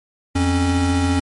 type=tone pair together; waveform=square; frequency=86.68 / 274.5 Hz; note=F2 / C#4; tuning=-12 / -17 cents; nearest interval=octave + minor sixth; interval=1995 cents; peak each=-19 dBFS; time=0.35-1.2 s; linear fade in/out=10 ms; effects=MP3 48 kbps